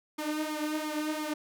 sawtooth tone with flanger, 305.5 Hz, D#4, 32 cents flat, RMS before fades -33 dBFS, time 0.18-1.34 s, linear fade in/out 10 ms, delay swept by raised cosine 0.88 to 4.08 ms, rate 2.9 Hz, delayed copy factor +0.7, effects none

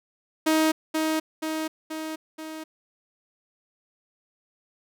sawtooth tone with echo, 315 Hz, D#4, 21 cents sharp, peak -15 dBFS, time 0.46-0.72 s, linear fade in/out 10 ms, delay 480 ms, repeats 4, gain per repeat -4 dB, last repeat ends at 2.64 s, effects none

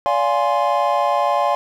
triangle chord, D half-diminished seventh, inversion none, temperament equal with one note detuned, 577.2 / 698.5 / 830.6 / 1046.5 Hz, D5 / F5 / Ab5 / C6, -30 / 0 / 0 / 0 cents, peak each -19 dBFS, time 0.06-1.55 s, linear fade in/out 0 ms, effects none

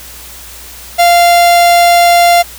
45% pulse tone, 694 Hz, F5, 11 cents flat, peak -4 dBFS, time 0.98-2.43 s, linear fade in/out 20 ms, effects added 60 Hz sine -36 dBFS peak until 2.58 s + white hiss -31 dBFS RMS until 2.58 s

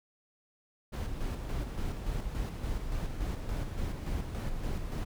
brown noise with tremolo, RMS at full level -33 dBFS, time 0.92-5.05 s, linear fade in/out 20 ms, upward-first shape square, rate 3.5 Hz, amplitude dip 40%, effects none

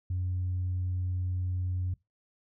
sine tone, 91 Hz, F#2, 28 cents flat, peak -27 dBFS, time 0.1-1.94 s, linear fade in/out 5 ms, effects noise-tail reverb RT60 0.2 s tail -22 dB re dry + tanh soft clip ceiling -25 dBFS

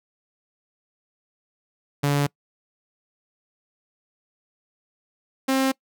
sawtooth tone pair in turn, 143.3 / 266 Hz, D3 / C4, -42 / +29 cents, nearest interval major seventh, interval 1071 cents, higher second, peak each -15 dBFS, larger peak neither, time 2.03-2.27 / 5.48-5.72 s, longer neither, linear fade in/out 10 ms, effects noise-tail reverb RT60 0.1 s tail -24 dB re dry

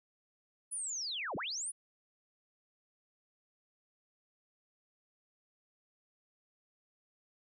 sine linear two-way sweep, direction down then up, 10160 to 113.5 to 10160 Hz, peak -36 dBFS, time 0.71-1.72 s, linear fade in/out 20 ms, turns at 1.36 s, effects none

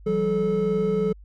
triangle tone cluster, 169.8 / 192.6 / 432.9 Hz, F3 / G3 / A4, -48 / -30 / -28 cents, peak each -27 / -24 / -20 dBFS, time 0.06-1.13 s, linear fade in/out 10 ms, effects added 50 Hz sine -43 dBFS peak until 1.24 s

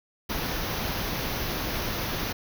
pink band-stop noise, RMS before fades -30 dBFS, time 0.29-2.33 s, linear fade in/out 10 ms, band 6300 to 11000 Hz, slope 96 dB/octave, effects none

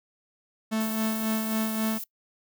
45% pulse tone with tremolo, 220 Hz, A3, in tune, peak -24 dBFS, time 0.71-1.99 s, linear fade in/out 20 ms, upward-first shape sine, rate 3.7 Hz, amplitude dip 45%
violet noise, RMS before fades -36 dBFS, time 0.8-2.04 s, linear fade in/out 5 ms
effects noise-tail reverb RT60 0.1 s tail -22 dB re dry

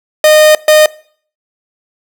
45% pulse tone bursts at uneven times, 614 Hz, D#5, 23 cents flat, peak -3 dBFS, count 2, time 0.24-0.55 / 0.68-0.86 s, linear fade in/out 2 ms, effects noise-tail reverb RT60 0.5 s tail -21 dB re dry

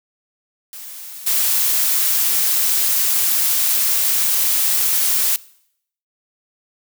blue noise with level steps, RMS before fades -34 / -17 dBFS, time 0.73-5.36 s, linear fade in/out 0 ms, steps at 1.26 s, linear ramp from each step 10 ms, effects noise-tail reverb RT60 0.7 s tail -21 dB re dry

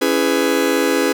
45% pulse chord, C# minor seventh, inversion none, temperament just, 277.2 / 332.6 / 415.8 / 498.9 Hz, C#4 / E4 / G#4 / B4, 0 / +16 / +2 / +17 cents, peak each -20 / -21 / -20 / -20 dBFS, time 0.01-1.13 s, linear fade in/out 10 ms, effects none

